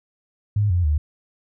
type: tone with pitch steps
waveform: sine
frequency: 103.83 / 88.32 / 75.13 Hz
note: G#2 / F2 / D2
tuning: 0 / +20 / +40 cents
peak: -16 dBFS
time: 0.56-0.98 s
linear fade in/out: 5 ms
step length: 140 ms
effects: none